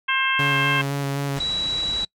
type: harmonic tone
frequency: 531 Hz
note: C5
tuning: 25 cents sharp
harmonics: 2 / 3 / 4 / 5 / 6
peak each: -25 / -24 / -26 / -25 / -27 dBFS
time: 0.08-0.82 s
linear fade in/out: 10 ms
type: tone with vibrato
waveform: sawtooth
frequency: 140 Hz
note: C#3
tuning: 18 cents sharp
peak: -19 dBFS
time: 0.39-1.39 s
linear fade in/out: 5 ms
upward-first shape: square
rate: 3.9 Hz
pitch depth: 13 cents each way
type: low-pass noise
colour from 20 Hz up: pink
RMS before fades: -35 dBFS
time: 1.36-2.05 s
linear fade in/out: 5 ms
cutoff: 8700 Hz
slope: 96 dB/octave
type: tone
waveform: sine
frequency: 3910 Hz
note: B7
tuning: 18 cents flat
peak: -22 dBFS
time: 1.4-2.05 s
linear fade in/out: 5 ms
effects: noise-tail reverb RT60 0.1 s tail -23 dB re dry